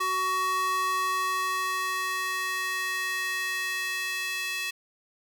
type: tone with high-pass filter sweep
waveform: square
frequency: 373.9 Hz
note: F#4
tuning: 18 cents sharp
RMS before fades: -29 dBFS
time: 0-4.71 s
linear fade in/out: 10 ms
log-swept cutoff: 940 to 2400 Hz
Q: 2.3
effects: none